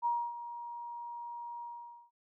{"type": "tone with ADSR envelope", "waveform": "sine", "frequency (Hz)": 948, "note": "A#5", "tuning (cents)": 29, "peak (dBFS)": -27, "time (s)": [0.02, 2.11], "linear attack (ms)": 37, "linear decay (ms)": 270, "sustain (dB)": -13, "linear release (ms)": 490, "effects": []}